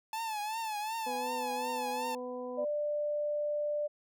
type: tone with vibrato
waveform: 45% pulse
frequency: 869 Hz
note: A5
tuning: 22 cents flat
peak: -34 dBFS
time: 0.13-2.15 s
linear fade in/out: 2 ms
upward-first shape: triangle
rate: 2.7 Hz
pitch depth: 99 cents each way
type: harmonic tone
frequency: 249.5 Hz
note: B3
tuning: 18 cents sharp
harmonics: 1 / 2 / 3 / 4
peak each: -43 / -38 / -49 / -47 dBFS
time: 1.06-2.65 s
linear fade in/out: 10 ms
type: tone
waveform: sine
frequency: 592 Hz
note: D5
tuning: 14 cents sharp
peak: -30 dBFS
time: 2.57-3.88 s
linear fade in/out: 20 ms
effects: none